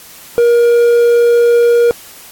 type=tone; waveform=triangle; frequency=473.6 Hz; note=A#4; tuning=27 cents sharp; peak=-4 dBFS; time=0.38-1.91 s; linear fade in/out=0 ms; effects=white hiss -36 dBFS RMS until 2.31 s + AAC 64 kbps